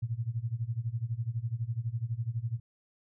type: tone with tremolo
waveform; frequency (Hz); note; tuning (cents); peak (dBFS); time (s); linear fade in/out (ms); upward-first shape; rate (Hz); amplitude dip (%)
sine; 116; A#2; -8; -27; 0.02-2.6; 10; sine; 12; 90
effects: none